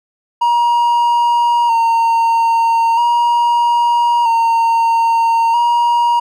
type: tone with vibrato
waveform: triangle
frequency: 934 Hz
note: A#5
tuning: 3 cents sharp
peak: -8 dBFS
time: 0.41-6.2 s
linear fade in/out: 10 ms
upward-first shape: square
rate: 0.39 Hz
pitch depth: 29 cents each way
effects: none